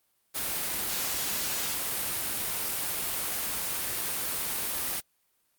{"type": "noise", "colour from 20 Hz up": "white", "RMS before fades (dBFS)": -31, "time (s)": [0.34, 5.01], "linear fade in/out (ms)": 20, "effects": ["white hiss -72 dBFS RMS until 5.58 s", "Opus 32 kbps"]}